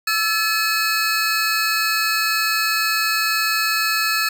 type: tone cluster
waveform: square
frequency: 1327 / 1720 / 2554 / 4378 Hz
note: E6 / A6 / D#7 / C#8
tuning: +11 / -40 / +45 / -22 cents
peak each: -24 dBFS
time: 0.07-4.29 s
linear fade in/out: 5 ms
effects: none